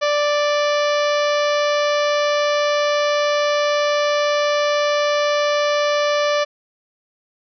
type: harmonic tone with a mistuned harmonic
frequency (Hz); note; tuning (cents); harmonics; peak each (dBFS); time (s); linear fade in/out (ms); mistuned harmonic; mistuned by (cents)
587.3; D5; 0; 1 / 2 / 3 / 4 / 5 / 6 / 7 / 8 / 9 / 10; -17 / -23 / -27 / -29 / -31 / -33 / -34 / -35 / -36 / -37; 0.01-6.45; 20; 6; -19
effects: none